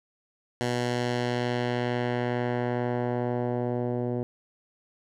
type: tone with low-pass filter sweep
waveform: 10% pulse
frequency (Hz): 122.2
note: B2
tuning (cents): -18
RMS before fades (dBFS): -28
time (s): 0.61-4.23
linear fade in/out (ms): 0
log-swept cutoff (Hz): 8000 to 470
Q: 0.84
effects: none